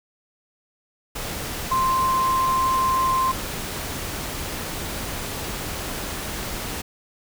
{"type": "tone in noise", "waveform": "sine", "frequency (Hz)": 1046.5, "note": "C6", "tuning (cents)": 0, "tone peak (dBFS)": -18, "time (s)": [1.71, 3.32], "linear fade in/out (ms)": 10, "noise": "pink", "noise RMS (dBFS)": -30, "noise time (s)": [1.15, 6.82], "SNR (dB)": 9, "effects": []}